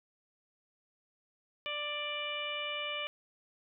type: harmonic tone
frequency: 590 Hz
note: D5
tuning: 8 cents sharp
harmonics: 1 / 2 / 3 / 4 / 5 / 6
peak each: -42 / -43 / -48 / -39 / -39 / -48 dBFS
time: 1.66-3.07 s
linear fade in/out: 0 ms
effects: none

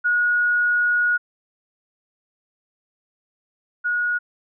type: tone pair in turn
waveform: sine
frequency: 1450 / 1450 Hz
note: F#6 / F#6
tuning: -35 / -35 cents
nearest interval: unison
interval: 0 cents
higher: neither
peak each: -16 / -19 dBFS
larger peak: first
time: 0.04-1.18 / 3.84-4.19 s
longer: first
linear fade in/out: 20 ms
effects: none

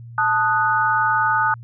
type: chord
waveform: sine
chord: D# diminished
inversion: second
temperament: equal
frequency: 880 / 1244.5 / 1480 Hz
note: A5 / D#6 / F#6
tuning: 0 / 0 / 0 cents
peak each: -20 dBFS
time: 0.18-1.54 s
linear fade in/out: 2 ms
effects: added 117 Hz sine -35 dBFS peak until 1.63 s

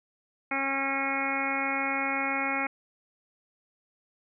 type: harmonic tone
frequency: 272.6 Hz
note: C#4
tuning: 29 cents flat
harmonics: 1 / 2 / 3 / 4 / 5 / 6 / 7 / 8 / 9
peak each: -35 / -38 / -34 / -39 / -35 / -40 / -37 / -31 / -36 dBFS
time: 0.51-2.67 s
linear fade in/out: 5 ms
effects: none

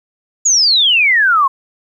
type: exponential sweep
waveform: sine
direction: down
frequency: 6950 to 1046.5 Hz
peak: -8 dBFS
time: 0.45-1.48 s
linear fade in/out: 10 ms
effects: 8-bit

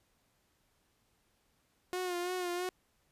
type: tone with vibrato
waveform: sawtooth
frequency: 358.6 Hz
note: F4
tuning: 46 cents sharp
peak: -30 dBFS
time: 1.93-2.69 s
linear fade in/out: 0 ms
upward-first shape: sine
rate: 3 Hz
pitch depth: 43 cents each way
effects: pink hiss -74 dBFS RMS until 3.11 s + resampled to 32000 Hz

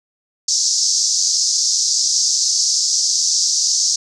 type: band-pass noise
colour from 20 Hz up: white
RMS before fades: -17 dBFS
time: 0.48-3.96 s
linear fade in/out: 5 ms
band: 4800 to 6600 Hz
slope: 48 dB/octave
effects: none

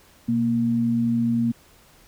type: tone pair together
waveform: sine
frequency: 123.47 / 233.5 Hz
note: B2 / A#3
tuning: 0 / +3 cents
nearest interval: major seventh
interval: 1103 cents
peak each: -28 / -19 dBFS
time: 0.28-1.52 s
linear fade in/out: 10 ms
effects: pink hiss -54 dBFS RMS until 2.07 s

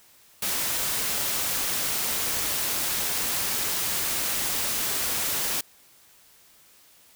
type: noise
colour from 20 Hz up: white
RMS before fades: -27 dBFS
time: 0.42-5.61 s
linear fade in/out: 5 ms
effects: white hiss -56 dBFS RMS until 7.15 s

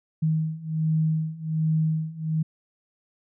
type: beating tone pair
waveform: sine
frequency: 157.3 / 158.6 Hz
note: D#3 / D#3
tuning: +19 / +33 cents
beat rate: 1.3 Hz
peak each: -26 / -24 dBFS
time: 0.22-2.43 s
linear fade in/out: 10 ms
effects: none

